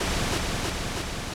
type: noise with echo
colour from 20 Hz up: pink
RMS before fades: -26 dBFS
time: 0-0.38 s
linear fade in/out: 5 ms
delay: 320 ms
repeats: 3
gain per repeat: -2 dB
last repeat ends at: 1.34 s
effects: low-pass 8000 Hz 12 dB/octave